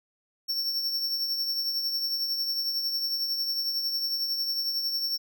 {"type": "tone with tremolo", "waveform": "square", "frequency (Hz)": 5450, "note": "F8", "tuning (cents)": -43, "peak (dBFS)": -25, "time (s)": [0.48, 5.18], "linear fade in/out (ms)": 20, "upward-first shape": "triangle", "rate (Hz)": 11, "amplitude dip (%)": 50, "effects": []}